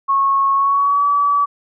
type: tone with pitch glide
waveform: sine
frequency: 1097 to 1146.2 Hz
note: C#6 to D6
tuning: -18 to -42 cents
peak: -12 dBFS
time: 0.08-1.46 s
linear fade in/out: 20 ms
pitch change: +76 cents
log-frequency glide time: 0.53-1.05 s
effects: none